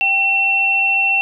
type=tone pair together; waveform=sine; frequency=780 / 2707 Hz; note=G5 / E7; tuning=-9 / +45 cents; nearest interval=octave + minor seventh; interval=2154 cents; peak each=-23 / -13 dBFS; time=0.01-1.21 s; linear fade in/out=0 ms; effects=none